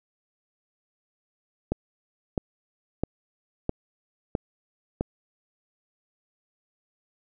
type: click train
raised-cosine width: 2 ms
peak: -11 dBFS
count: 6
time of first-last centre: 1.72-5.009 s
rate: 1.52 Hz
effects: none